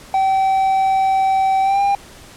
triangle tone with pitch glide, 770 to 799.9 Hz, G5 to G5, -31 to +35 cents, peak -11 dBFS, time 0.14-1.95 s, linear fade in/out 2 ms, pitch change +66 cents, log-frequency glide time 1.62-1.81 s, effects pink hiss -41 dBFS RMS until 2.36 s + low-pass 11000 Hz 12 dB/octave

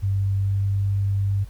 sine tone with pitch glide, 98 to 98.91 Hz, G2 to G2, 0 to +16 cents, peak -19 dBFS, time 0.02-1.45 s, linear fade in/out 20 ms, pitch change +16 cents, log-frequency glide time 0.42-0.64 s, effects added 50 Hz sine -37 dBFS peak until 1.49 s + pink hiss -55 dBFS RMS until 1.49 s

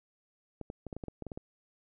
clicks, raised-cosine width 2 ms, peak -26 dBFS, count 11, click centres 0.613 / 0.701 / 0.867 / 0.928 / 0.966 / 1.038 / 1.083 / 1.223 / 1.267 / 1.318 / 1.375 s, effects none

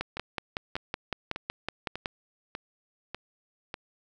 two click trains, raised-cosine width 0.3 ms, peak -19 / -14 dBFS, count 7 / 12, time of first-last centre 0.17-3.741 / 0.01-2.058 s, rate 1.68 / 5.37 Hz, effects none

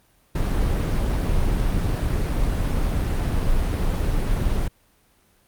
brown noise, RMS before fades -21 dBFS, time 0.35-4.68 s, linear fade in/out 5 ms, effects pink hiss -60 dBFS RMS until 5.47 s + Opus 32 kbps

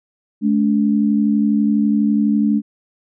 sine tone pair together, 213.6 / 285.7 Hz, G#3 / D4, +49 / -48 cents, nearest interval perfect fourth, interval 503 cents, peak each -14 / -18 dBFS, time 0.41-2.62 s, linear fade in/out 50 ms, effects none

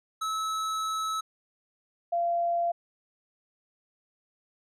square / sine tone pair in turn, 1298 / 687.6 Hz, E6 / F5, -27 / -27 cents, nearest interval major seventh, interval 1100 cents, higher first, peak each -29 / -24 dBFS, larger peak second, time 0.21-1.21 / 2.12-2.72 s, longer first, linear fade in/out 10 ms, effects low-pass 10000 Hz 12 dB/octave

